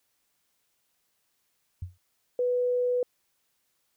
sine tone with exponential decay, 89.6 Hz, F2, 45 cents sharp, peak -29 dBFS, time 1.82-1.98 s, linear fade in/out 5 ms, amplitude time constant 33 ms
sine tone, 493.9 Hz, B4, in tune, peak -23 dBFS, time 2.39-3.03 s, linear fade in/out 2 ms
effects white hiss -74 dBFS RMS until 3.96 s

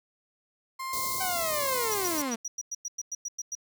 35% pulse tone with tremolo, 1054 Hz, C6, 12 cents sharp, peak -30 dBFS, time 0.79-2.3 s, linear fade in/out 10 ms, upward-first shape sine, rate 1.3 Hz, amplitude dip 50%
white band-stop noise, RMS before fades -33 dBFS, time 0.93-2.22 s, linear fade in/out 2 ms, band 780 to 4100 Hz, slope 48 dB/octave
sawtooth linear sweep, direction down, 768 to 220 Hz, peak -26 dBFS, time 1.2-2.36 s, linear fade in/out 10 ms
triangle tone bursts, 5800 Hz, F#8, 35 cents flat, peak -30 dBFS, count 13, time 1.91-3.552 s, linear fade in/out 5 ms, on 34 ms, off 100 ms
effects none

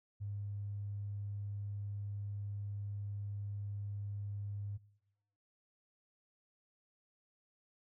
triangle tone with tanh clipping, 101.6 Hz, G#2, 38 cents flat, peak -38 dBFS, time 0.2-4.78 s, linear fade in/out 20 ms, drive 3 dB, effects noise-tail reverb RT60 1.0 s tail -24 dB re dry

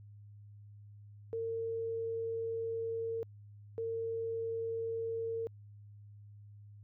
sine tone bursts at uneven times, 455.3 Hz, A#4, 41 cents flat, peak -34 dBFS, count 2, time 1.33-3.23 / 3.78-5.47 s, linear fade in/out 0 ms, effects added 103 Hz sine -51 dBFS peak until 6.83 s

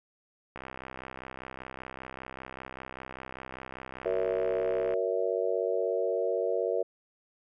click train, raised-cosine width 0.5 ms, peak -25 dBFS, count 286, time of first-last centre 0.56-4.938 s, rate 65.1 Hz
sine chord, F# dominant seventh, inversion none, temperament equal with one note detuned, 370 / 466.2 / 562.4 / 659.3 Hz, F#4 / A#4 / C#5 / E5, 0 / 0 / +25 / 0 cents, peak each -33 / -30 / -32 / -33 dBFS, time 4.05-6.83 s, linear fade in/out 10 ms
effects none

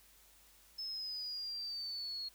sine exponential sweep, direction down, 5240 to 4293 Hz, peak -39 dBFS, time 0.78-2.29 s, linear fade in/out 10 ms, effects added 50 Hz sine -70 dBFS peak until 2.34 s + white hiss -64 dBFS RMS until 2.34 s

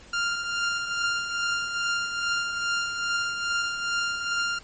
sawtooth tone with tremolo, 1396.9 Hz, F6, in tune, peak -19 dBFS, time 0.13-4.59 s, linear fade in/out 5 ms, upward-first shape triangle, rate 2.4 Hz, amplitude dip 55%, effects pink hiss -50 dBFS RMS until 4.63 s + MP3 32 kbps

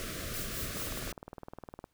pink band-stop noise, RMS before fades -39 dBFS, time 0-1.12 s, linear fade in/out 0 ms, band 690 to 1100 Hz, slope 96 dB/octave
blue noise with tremolo, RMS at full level -39 dBFS, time 0.33-1 s, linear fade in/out 10 ms, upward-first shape sine, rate 4.6 Hz, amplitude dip 75%
click train, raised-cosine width 1 ms, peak -29 dBFS, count 22, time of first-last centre 0.77-1.841 s, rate 19.6 Hz
effects pink hiss -75 dBFS RMS until 1.93 s

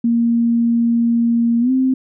sine tone with pitch glide, 233.6 to 260.7 Hz, A#3 to C4, +4 to -6 cents, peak -12 dBFS, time 0.04-1.94 s, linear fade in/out 5 ms, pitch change +190 cents, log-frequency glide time 1.6-1.71 s, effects none

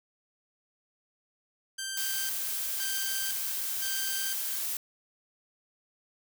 10% pulse tone with tremolo, 1568 Hz, G6, in tune, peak -25 dBFS, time 1.78-4.62 s, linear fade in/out 10 ms, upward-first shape square, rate 0.98 Hz, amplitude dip 80%
blue noise, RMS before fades -33 dBFS, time 1.97-4.77 s, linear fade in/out 2 ms
effects none

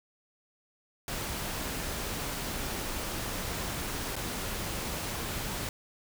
pink noise with dropouts, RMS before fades -35 dBFS, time 1.08-5.69 s, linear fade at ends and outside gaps 1 ms, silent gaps 4.156-4.164 s, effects none

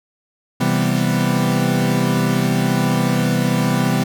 40% pulse chord, C major seventh, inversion none, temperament equal, 130.81 / 164.81 / 196 / 246.9 Hz, C3 / E3 / G3 / B3, 0 / 0 / 0 / 0 cents, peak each -20 dBFS, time 0.6-4.04 s, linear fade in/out 10 ms, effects none

